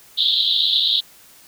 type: band-pass noise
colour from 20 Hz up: pink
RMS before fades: -18 dBFS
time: 0.17-1.01 s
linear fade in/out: 20 ms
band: 3300 to 4100 Hz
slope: 96 dB/octave
effects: white hiss -48 dBFS RMS until 1.47 s